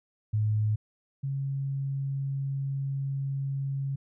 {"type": "tone pair in turn", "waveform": "sine", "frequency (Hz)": [107.1, 137.25], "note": ["A2", "C#3"], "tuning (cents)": [-46, -17], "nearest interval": "major third", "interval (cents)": 429, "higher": "second", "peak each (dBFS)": [-23, -28], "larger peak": "first", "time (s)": [[0.33, 0.76], [1.23, 3.96]], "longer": "second", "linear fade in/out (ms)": 10, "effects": []}